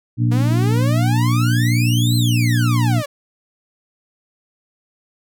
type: harmonic tone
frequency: 59.4 Hz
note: A#1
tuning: 33 cents sharp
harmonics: 2 / 3 / 4 / 5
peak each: -14 / -27 / -24 / -24 dBFS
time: 0.17-3.03 s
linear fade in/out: 50 ms
type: exponential two-way sweep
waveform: sawtooth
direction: up then down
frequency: 233.1 to 4186 to 552 Hz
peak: -20 dBFS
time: 0.31-3.06 s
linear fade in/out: 10 ms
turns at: 2.16 s
effects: none